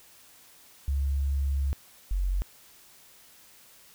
sine tone pair in turn, 69.2 / 46.19 Hz, C#2 / F#1, -2 / -2 cents, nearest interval perfect fifth, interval 700 cents, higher first, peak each -24 dBFS, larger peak neither, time 0.88-1.73 / 2.11-2.42 s, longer first, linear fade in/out 0 ms, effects white hiss -55 dBFS RMS until 3.94 s

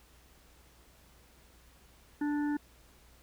harmonic tone, 293.7 Hz, D4, in tune, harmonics 1 / 3 / 5 / 6, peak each -29 / -42 / -46 / -47 dBFS, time 2.21-2.57 s, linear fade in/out 5 ms, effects added 60 Hz sine -62 dBFS peak until 3.22 s + pink hiss -62 dBFS RMS until 3.22 s

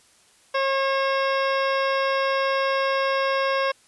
harmonic tone with a mistuned harmonic, 541 Hz, C#5, 42 cents flat, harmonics 1 / 2 / 3 / 4 / 5 / 6 / 7 / 9 / 10, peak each -23 / -25 / -29 / -33 / -34 / -38 / -39 / -42 / -38 dBFS, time 0.54-3.72 s, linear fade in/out 10 ms, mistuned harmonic 6, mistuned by +25 cents, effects white hiss -57 dBFS RMS until 3.87 s + resampled to 24000 Hz

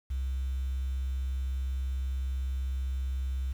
triangle tone, 65.41 Hz, C2, in tune, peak -25 dBFS, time 0.1-3.53 s, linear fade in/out 10 ms, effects tanh soft clip ceiling -27 dBFS + 9-bit

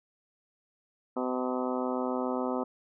harmonic tone with a mistuned harmonic, 127.1 Hz, C3, 50 cents flat, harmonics 2 / 3 / 4 / 5 / 6 / 7 / 8 / 9 / 10, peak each -32 / -36 / -35 / -38 / -40 / -40 / -41 / -44 / -42 dBFS, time 1.16-2.64 s, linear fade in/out 10 ms, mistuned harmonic 9, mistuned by +15 cents, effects none

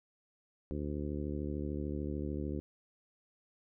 harmonic tone, 73.42 Hz, D2, in tune, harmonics 1 / 2 / 3 / 4 / 5 / 6 / 7, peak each -39 / -42 / -42 / -41 / -43 / -49 / -49 dBFS, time 0.71-2.6 s, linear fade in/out 0 ms, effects none

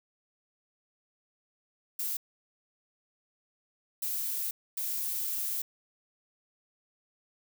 violet noise bursts at uneven times, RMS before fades -33 dBFS, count 3, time 1.99-2.17 / 4.02-4.51 / 4.77-5.62 s, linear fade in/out 5 ms, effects none

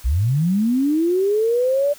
sine linear sweep, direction up, 53.2 to 587.3 Hz, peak -15 dBFS, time 0.04-1.94 s, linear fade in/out 20 ms, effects white hiss -44 dBFS RMS until 1.98 s

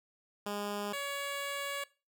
10% pulse tone pair in turn, 205 / 563 Hz, G#3 / C#5, -22 / +27 cents, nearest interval octave + perfect fourth, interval 1749 cents, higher second, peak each -27 dBFS, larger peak neither, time 0.46-0.93 / 0.93-1.84 s, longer second, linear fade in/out 5 ms, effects noise-tail reverb RT60 0.3 s tail -20 dB re dry

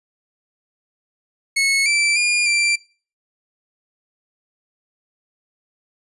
sawtooth tone with pitch steps, 2193 / 2334 / 2420 / 2357 Hz, C#7 / D7 / D#7 / D7, -19 / -11 / -49 / +6 cents, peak -12 dBFS, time 1.56-2.76 s, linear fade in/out 10 ms, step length 300 ms, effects noise-tail reverb RT60 0.4 s tail -23 dB re dry + resampled to 24000 Hz

